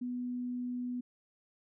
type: tone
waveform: sine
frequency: 246.9 Hz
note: B3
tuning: in tune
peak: -34 dBFS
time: 0.01-1.01 s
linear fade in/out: 10 ms
effects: none